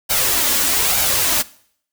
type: noise with flanger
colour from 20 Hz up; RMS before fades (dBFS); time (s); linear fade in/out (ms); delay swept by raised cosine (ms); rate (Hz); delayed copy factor
white; -17; 0.09-1.43; 20; 1.3 to 3.6; 1.1; +0.5
effects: noise-tail reverb RT60 0.6 s tail -20 dB re dry